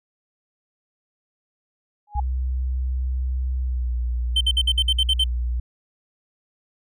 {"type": "tone with exponential growth", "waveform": "sine", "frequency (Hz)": 830.6, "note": "G#5", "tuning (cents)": 0, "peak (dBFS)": -20, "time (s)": [2.07, 2.2], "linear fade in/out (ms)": 5, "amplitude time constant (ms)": 27}
{"type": "tone with pitch glide", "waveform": "sine", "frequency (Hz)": [63.8, 60.25], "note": ["C2", "B1"], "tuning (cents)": [-43, -42], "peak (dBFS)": -21, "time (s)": [2.15, 5.6], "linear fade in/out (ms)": 5, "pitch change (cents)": -99, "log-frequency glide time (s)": [3.6, 3.94]}
{"type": "tone bursts", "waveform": "triangle", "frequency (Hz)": 3098, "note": "G7", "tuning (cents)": -21, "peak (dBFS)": -15, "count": 9, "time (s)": [4.36, 5.24], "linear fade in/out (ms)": 5, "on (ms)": 48, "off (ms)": 56}
{"effects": []}